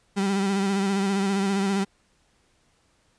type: tone with vibrato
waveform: 35% pulse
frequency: 196.5 Hz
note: G3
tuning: 4 cents sharp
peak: -20 dBFS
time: 0.16-1.85 s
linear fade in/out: 20 ms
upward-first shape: sine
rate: 15 Hz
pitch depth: 40 cents each way
effects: pink hiss -65 dBFS RMS until 3.18 s + resampled to 22050 Hz